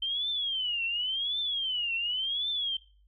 sine tone with vibrato, 3104 Hz, G7, 18 cents flat, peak -28 dBFS, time 0.02-2.77 s, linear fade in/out 5 ms, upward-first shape triangle, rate 0.91 Hz, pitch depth 250 cents each way, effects noise-tail reverb RT60 0.4 s tail -21 dB re dry + added 50 Hz sine -59 dBFS peak until 3.07 s

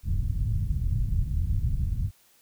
white low-pass noise, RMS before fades -26 dBFS, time 0.03-2.11 s, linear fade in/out 50 ms, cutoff 110 Hz, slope 24 dB/octave, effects white hiss -61 dBFS RMS until 2.41 s

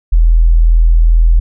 sine tone, 41.2 Hz, E1, in tune, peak -4 dBFS, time 0.12-1.4 s, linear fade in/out 10 ms, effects none

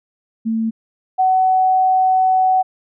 sine tone pair in turn, 224 / 750.2 Hz, A3 / F#5, +31 / +24 cents, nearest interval octave + major sixth, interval 2093 cents, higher second, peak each -16 / -11 dBFS, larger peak second, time 0.45-0.71 / 1.18-2.63 s, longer second, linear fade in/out 20 ms, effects none

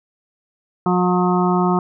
harmonic tone, 180 Hz, F#3, 47 cents flat, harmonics 1 / 2 / 4 / 5 / 6 / 7, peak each -17 / -20 / -23 / -24 / -25 / -25 dBFS, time 0.86-1.79 s, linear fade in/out 2 ms, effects none

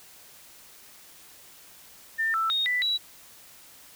sine tone with pitch steps, 1801 / 1326 / 3720 / 1982 / 3910 Hz, A6 / E6 / A#7 / B6 / B7, +40 / +10 / -4 / +6 / -18 cents, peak -23 dBFS, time 2.18-2.98 s, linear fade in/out 20 ms, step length 160 ms, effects white hiss -51 dBFS RMS until 3.95 s

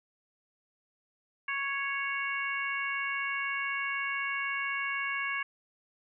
harmonic tone, 554 Hz, C#5, 1 cent flat, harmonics 2 / 3 / 4 / 5, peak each -37 / -35 / -34 / -39 dBFS, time 1.48-5.43 s, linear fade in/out 5 ms, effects none

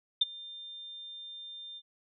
sine tone with ADSR envelope, 3600 Hz, A7, 39 cents sharp, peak -19 dBFS, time 0.21-1.82 s, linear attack 8 ms, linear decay 22 ms, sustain -23 dB, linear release 51 ms, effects none

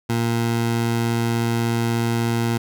20% pulse tone, 116.54 Hz, A#2, in tune, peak -14 dBFS, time 0.09-2.58 s, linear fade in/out 10 ms, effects none

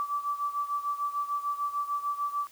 sine beating tone pair, 1157 / 1163.7 Hz, D6 / D6, -26 / -16 cents, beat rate 6.7 Hz, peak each -30 / -34 dBFS, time 0-2.47 s, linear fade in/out 0 ms, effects white hiss -56 dBFS RMS until 2.51 s

